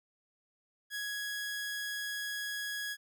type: tone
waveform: sawtooth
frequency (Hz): 1666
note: G#6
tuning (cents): +5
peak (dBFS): -32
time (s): 0.9-2.97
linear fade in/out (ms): 50
effects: none